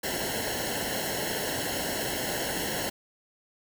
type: noise with comb filter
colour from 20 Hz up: pink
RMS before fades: -31 dBFS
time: 0.03-2.9 s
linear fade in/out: 10 ms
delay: 0.83 ms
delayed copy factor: -0.9
effects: none